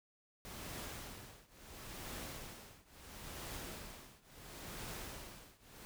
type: noise with tremolo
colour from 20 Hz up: pink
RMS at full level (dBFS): -45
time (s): 0.45-5.85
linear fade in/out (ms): 0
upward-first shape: triangle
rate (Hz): 0.73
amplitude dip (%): 95
effects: none